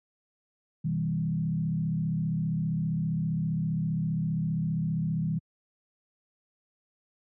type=tone with frequency modulation; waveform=sine; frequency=161.6 Hz; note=E3; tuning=34 cents flat; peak=-25 dBFS; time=0.84-5.39 s; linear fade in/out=10 ms; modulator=35.1 Hz; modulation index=0.97; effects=high-pass 100 Hz 12 dB/octave